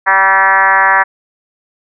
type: tone with frequency modulation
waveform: sine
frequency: 1350 Hz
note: E6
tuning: 41 cents sharp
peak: -6 dBFS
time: 0.06-1.04 s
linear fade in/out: 20 ms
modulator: 193 Hz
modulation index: 3
effects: none